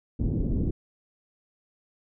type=low-pass noise; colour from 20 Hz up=pink; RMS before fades=-26 dBFS; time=0.19-0.71 s; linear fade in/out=10 ms; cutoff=340 Hz; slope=24 dB/octave; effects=none